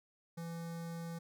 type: tone with notch filter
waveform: square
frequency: 167.5 Hz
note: E3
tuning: 28 cents sharp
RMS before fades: -43 dBFS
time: 0.37-1.19 s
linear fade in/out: 10 ms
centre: 2800 Hz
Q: 1.6
effects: none